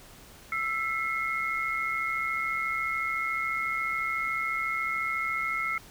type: tone cluster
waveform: sine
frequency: 1327 / 2019 / 2153 Hz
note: E6 / B6 / C7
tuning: +11 / +38 / +49 cents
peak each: -31 / -36 / -30 dBFS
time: 0.52-5.78 s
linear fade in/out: 2 ms
effects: pink hiss -51 dBFS RMS until 5.9 s